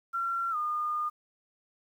sine tone with pitch glide, 1366 to 1217 Hz, F6 to D#6, -39 to -39 cents, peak -28 dBFS, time 0.13-1.1 s, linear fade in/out 20 ms, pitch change -200 cents, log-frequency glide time 0.51-0.56 s, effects 10-bit

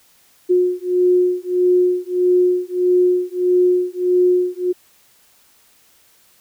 sine beating tone pair, 360 / 361.6 Hz, F#4 / F#4, -47 / -40 cents, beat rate 1.6 Hz, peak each -16 dBFS, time 0.49-4.73 s, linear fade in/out 20 ms, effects white hiss -54 dBFS RMS until 6.4 s

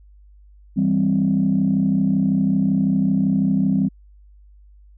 sine chord, C major, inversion first, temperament just, 163.52 / 196.22 / 261.6 Hz, E3 / G3 / C4, -14 / +2 / 0 cents, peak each -22 / -17 / -20 dBFS, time 0.76-3.89 s, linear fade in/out 20 ms, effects tanh soft clip ceiling -8 dBFS + added 50 Hz sine -45 dBFS peak until 4.97 s

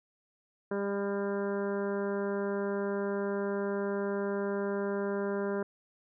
harmonic tone, 200 Hz, G3, 35 cents sharp, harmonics 1 / 2 / 3 / 4 / 5 / 6 / 7 / 8 / 9, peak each -35 / -32 / -38 / -49 / -43 / -50 / -45 / -46 / -56 dBFS, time 0.71-5.63 s, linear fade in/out 5 ms, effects none

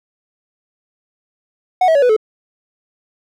triangle tone with pitch steps, 737 / 645.3 / 565 / 494.7 / 433.2 Hz, F#5 / E5 / C#5 / B4 / A4, -7 / -37 / +33 / +3 / -27 cents, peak -7 dBFS, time 1.81-2.165 s, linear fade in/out 5 ms, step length 71 ms, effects none

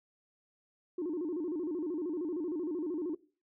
sine tone with vibrato, 329.6 Hz, E4, in tune, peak -31 dBFS, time 0.98-3.15 s, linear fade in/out 5 ms, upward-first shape square, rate 13 Hz, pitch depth 150 cents each way, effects noise-tail reverb RT60 0.4 s tail -21 dB re dry + tanh soft clip ceiling -29 dBFS

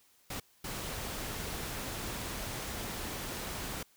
pink noise bursts at uneven times, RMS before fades -39 dBFS, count 2, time 0.3-0.4 / 0.64-3.83 s, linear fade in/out 5 ms, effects white hiss -66 dBFS RMS until 3.96 s

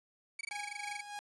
40% pulse tone bursts, 2272 Hz, C#7, 42 cents sharp, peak -37 dBFS, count 16, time 0.39-1.01 s, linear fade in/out 5 ms, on 20 ms, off 20 ms
sawtooth tone with tremolo, 823 Hz, G#5, 16 cents flat, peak -36 dBFS, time 0.51-1.19 s, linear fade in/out 0 ms, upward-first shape sine, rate 3.3 Hz, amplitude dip 60%
effects resampled to 24000 Hz + 10-bit

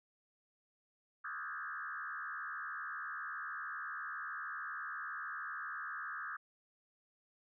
sine tone with frequency modulation, 1440 Hz, F#6, 47 cents flat, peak -40 dBFS, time 1.24-6.37 s, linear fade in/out 10 ms, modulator 73.7 Hz, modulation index 3.6, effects none

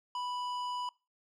square tone, 987.8 Hz, B5, in tune, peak -35 dBFS, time 0.15-0.89 s, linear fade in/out 2 ms, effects noise-tail reverb RT60 0.3 s tail -23 dB re dry + low-pass 5000 Hz 12 dB/octave

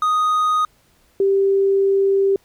triangle / sine tone pair in turn, 1244.5 / 392 Hz, D#6 / G4, 0 / 0 cents, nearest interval octave + minor sixth, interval 2000 cents, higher first, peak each -13 dBFS, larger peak neither, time 0.02-0.65 / 1.2-2.36 s, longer second, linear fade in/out 2 ms, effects pink hiss -58 dBFS RMS until 2.44 s

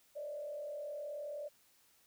sine tone with frequency modulation, 589 Hz, D5, 5 cents sharp, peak -40 dBFS, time 0.15-1.49 s, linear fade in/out 20 ms, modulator 39.4 Hz, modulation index 0.69, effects white hiss -69 dBFS RMS until 2.06 s

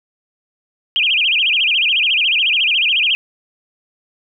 sine tone with vibrato, 2794 Hz, F7, in tune, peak -12 dBFS, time 0.96-3.15 s, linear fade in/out 0 ms, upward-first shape sine, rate 14 Hz, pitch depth 270 cents each way, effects none

